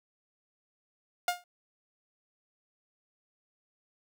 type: tone with exponential decay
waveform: sawtooth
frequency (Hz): 710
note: F5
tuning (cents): +28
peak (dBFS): -19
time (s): 1.28-1.44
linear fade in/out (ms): 2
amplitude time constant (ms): 33
effects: none